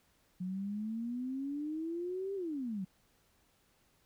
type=exponential two-way sweep; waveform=sine; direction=up then down; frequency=179.7 to 400 to 179.7 Hz; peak=-35 dBFS; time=0.4-2.85 s; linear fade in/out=10 ms; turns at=2.35 s; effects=pink hiss -71 dBFS RMS until 4.05 s